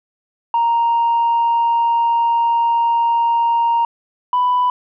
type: tone pair in turn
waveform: sine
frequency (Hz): 932.3 / 992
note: A#5 / B5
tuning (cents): 0 / +7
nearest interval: minor second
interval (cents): 107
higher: second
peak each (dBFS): -11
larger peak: neither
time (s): 0.54-3.85 / 4.33-4.7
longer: first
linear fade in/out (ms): 2
effects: tanh soft clip ceiling -10 dBFS